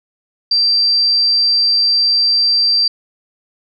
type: tone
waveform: sine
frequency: 4699 Hz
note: D8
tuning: in tune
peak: -10 dBFS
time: 0.51-2.88 s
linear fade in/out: 5 ms
effects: none

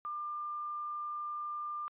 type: tone with quantisation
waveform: sine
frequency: 1196 Hz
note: D6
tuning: 31 cents sharp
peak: -36 dBFS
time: 0.05-1.88 s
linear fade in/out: 0 ms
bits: 11
effects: resampled to 8000 Hz

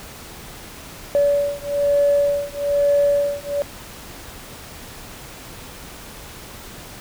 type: beating tone pair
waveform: sine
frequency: 572 / 573.1 Hz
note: D5 / D5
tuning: -46 / -42 cents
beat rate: 1.1 Hz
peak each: -18 dBFS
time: 1.15-3.62 s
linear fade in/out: 0 ms
effects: tanh soft clip ceiling -8 dBFS + pink hiss -38 dBFS RMS until 7 s

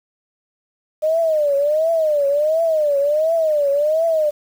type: tone with vibrato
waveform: sine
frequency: 609 Hz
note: D#5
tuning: 37 cents flat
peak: -14 dBFS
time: 1.02-4.31 s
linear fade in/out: 20 ms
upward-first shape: triangle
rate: 1.4 Hz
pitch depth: 170 cents each way
effects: 7-bit

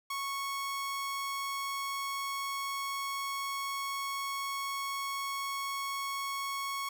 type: tone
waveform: sawtooth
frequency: 1104 Hz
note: C#6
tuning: 7 cents flat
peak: -30 dBFS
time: 0.1-6.89 s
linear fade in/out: 5 ms
effects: none

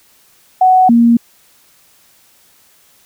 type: tone pair in turn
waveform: sine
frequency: 744 / 234.3 Hz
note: F#5 / A#3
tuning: +9 / +9 cents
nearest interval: octave + minor sixth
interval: 2000 cents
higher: first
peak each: -5 dBFS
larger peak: neither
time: 0.61-0.89 / 0.89-1.17 s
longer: neither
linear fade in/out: 5 ms
effects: white hiss -50 dBFS RMS until 3.05 s

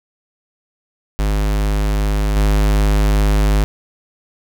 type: tone with level steps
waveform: square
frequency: 51.3 Hz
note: G#1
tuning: 21 cents flat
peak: -15 / -12 dBFS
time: 1.19-3.64 s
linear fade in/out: 0 ms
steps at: 2.36 s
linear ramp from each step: 5 ms
effects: none

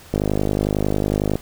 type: click train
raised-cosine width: 2 ms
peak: -6 dBFS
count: 63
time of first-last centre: 0.14-1.356 s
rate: 51 Hz
effects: pink hiss -44 dBFS RMS until 1.41 s

